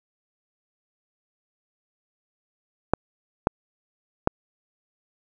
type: clicks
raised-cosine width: 1 ms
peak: -3 dBFS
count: 3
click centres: 2.936 / 3.471 / 4.274 s
effects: none